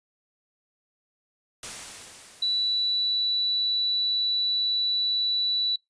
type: noise with exponential decay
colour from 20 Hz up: white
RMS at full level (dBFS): -35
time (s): 1.63-3.8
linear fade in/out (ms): 2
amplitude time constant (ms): 470
type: tone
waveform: sine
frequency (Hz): 3951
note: B7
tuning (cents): 0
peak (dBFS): -22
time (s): 2.42-5.76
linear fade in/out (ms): 5
effects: noise-tail reverb RT60 0.2 s tail -25 dB re dry + resampled to 22050 Hz